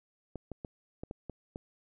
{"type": "clicks", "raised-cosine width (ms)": 2, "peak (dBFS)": -26, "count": 7, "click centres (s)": [0.357, 0.517, 0.648, 1.035, 1.111, 1.297, 1.559], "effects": []}